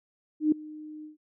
sine tone with ADSR envelope, 306.1 Hz, D#4, 28 cents flat, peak -17 dBFS, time 0.4-1.17 s, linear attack 120 ms, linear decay 4 ms, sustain -22 dB, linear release 130 ms, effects none

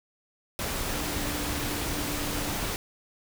sine tone in noise, 293.7 Hz, D4, in tune, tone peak -37 dBFS, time 0.92-2.53 s, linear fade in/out 0 ms, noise pink, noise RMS -31 dBFS, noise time 0.59-2.76 s, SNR -9 dB, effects none

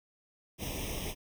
pink noise with comb filter, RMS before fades -37 dBFS, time 0.58-1.15 s, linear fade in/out 50 ms, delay 0.34 ms, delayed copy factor +0.9, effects none

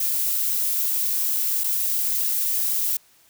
violet noise with dropouts, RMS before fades -23 dBFS, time 0-2.97 s, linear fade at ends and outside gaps 5 ms, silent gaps 1.637-1.641 s, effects white hiss -57 dBFS RMS until 3.29 s

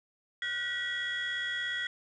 sine tone cluster, 1440 / 1517 / 1929 / 3331 Hz, F#6 / F#6 / B6 / G#7, -47 / +43 / -41 / +4 cents, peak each -40 / -40 / -32 / -36 dBFS, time 0.42-1.87 s, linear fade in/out 2 ms, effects tanh soft clip ceiling -26 dBFS

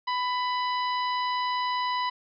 harmonic tone, 995 Hz, B5, 13 cents sharp, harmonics 1 / 2 / 3 / 4 / 5, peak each -26 / -35 / -38 / -39 / -41 dBFS, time 0.07-2.1 s, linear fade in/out 10 ms, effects none

